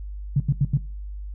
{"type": "tone bursts", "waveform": "sine", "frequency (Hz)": 140.3, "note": "C#3", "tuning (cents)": 21, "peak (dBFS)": -15, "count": 4, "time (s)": [0.36, 0.774], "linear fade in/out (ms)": 5, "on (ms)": 42, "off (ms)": 82, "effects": ["noise-tail reverb RT60 0.3 s tail -18 dB re dry", "added 50 Hz sine -31 dBFS peak until 1.34 s"]}